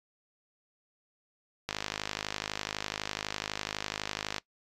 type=click train; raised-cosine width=0.2 ms; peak=-14 dBFS; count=141; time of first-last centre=1.69-4.382 s; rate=52 Hz; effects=noise-tail reverb RT60 0.1 s tail -21 dB re dry + MP3 96 kbps